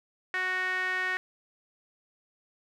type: tone with band-pass filter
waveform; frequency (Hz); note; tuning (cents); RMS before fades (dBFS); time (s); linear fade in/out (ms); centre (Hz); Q
sawtooth; 370; F#4; 0; -30; 0.34-1.17; 0; 1800; 5.1
effects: none